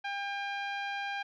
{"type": "tone with low-pass filter", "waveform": "10% pulse", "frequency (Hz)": 801, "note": "G5", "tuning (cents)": 37, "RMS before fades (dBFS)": -36, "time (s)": [0.04, 1.23], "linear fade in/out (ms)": 10, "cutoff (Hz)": 2200, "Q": 0.76, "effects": []}